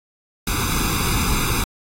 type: noise with comb filter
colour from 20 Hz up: pink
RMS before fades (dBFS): -21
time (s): 0.47-1.64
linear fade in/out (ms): 2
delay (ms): 0.81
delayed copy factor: +0.95
effects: AAC 48 kbps